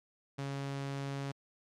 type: tone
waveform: sawtooth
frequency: 138.59 Hz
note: C#3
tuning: in tune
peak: -32 dBFS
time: 0.38-1.32 s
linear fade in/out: 10 ms
effects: low-pass 7000 Hz 12 dB/octave + MP3 96 kbps